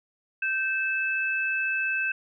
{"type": "tone pair together", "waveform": "sine", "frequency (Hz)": [1556.1, 2617], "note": ["G6", "E7"], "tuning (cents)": [-13, -13], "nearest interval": "major sixth", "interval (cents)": 900, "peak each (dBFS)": -27, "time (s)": [0.42, 2.12], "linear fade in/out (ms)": 5, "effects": []}